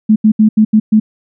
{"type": "tone bursts at uneven times", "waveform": "sine", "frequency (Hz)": 216, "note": "A3", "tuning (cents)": -32, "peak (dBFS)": -4, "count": 6, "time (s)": [[0.09, 0.16], [0.24, 0.32], [0.39, 0.49], [0.57, 0.65], [0.73, 0.8], [0.92, 1]], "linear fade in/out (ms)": 10, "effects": []}